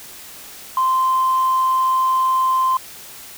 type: tone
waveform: sine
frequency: 1041 Hz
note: C6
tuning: 9 cents flat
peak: -13 dBFS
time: 0.77-2.77 s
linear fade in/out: 2 ms
effects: tanh soft clip ceiling -10 dBFS + white hiss -38 dBFS RMS until 3.37 s